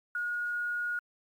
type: tone with quantisation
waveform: sine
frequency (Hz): 1441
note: F#6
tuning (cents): -46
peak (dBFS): -30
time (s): 0.15-0.99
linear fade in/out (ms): 2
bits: 10
effects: Opus 48 kbps